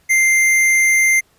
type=tone with hard clipping; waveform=sine; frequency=2093 Hz; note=C7; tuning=in tune; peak=-12 dBFS; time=0.09-1.21 s; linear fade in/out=20 ms; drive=16 dB; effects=pink hiss -57 dBFS RMS until 1.38 s + resampled to 32000 Hz